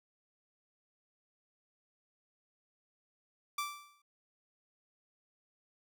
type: tone with exponential decay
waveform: sawtooth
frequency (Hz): 1169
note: D6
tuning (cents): -8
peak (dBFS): -28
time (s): 3.58-4.02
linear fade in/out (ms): 5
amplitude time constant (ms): 95
effects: none